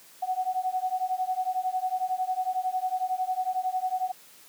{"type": "beating tone pair", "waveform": "sine", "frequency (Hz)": [738, 749], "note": ["F#5", "F#5"], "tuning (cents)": [-5, 21], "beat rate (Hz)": 11, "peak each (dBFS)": -29, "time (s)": [0.22, 4.12], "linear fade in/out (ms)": 10, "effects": ["white hiss -53 dBFS RMS until 4.48 s", "high-pass 150 Hz 12 dB/octave"]}